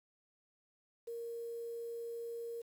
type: tone with quantisation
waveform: sine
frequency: 466.2 Hz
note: A#4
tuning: in tune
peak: -40 dBFS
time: 1.07-2.62 s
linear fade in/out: 10 ms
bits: 10
effects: none